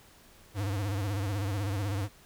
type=tone with vibrato; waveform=square; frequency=100 Hz; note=G2; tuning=35 cents sharp; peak=-30 dBFS; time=0.54-2.09 s; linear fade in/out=50 ms; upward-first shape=sine; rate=16 Hz; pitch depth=110 cents each way; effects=pink hiss -57 dBFS RMS until 2.25 s